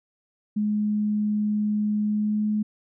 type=tone with pitch glide; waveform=sine; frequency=210.2 to 212 Hz; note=G#3 to G#3; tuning=+21 to +36 cents; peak=-21 dBFS; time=0.56-2.63 s; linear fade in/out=10 ms; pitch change=+15 cents; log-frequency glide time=2.05-2.47 s; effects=none